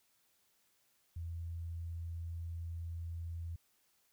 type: tone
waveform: sine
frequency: 83.9 Hz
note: E2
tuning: 31 cents sharp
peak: -39 dBFS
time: 1.16-3.56 s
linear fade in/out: 5 ms
effects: white hiss -74 dBFS RMS until 4.12 s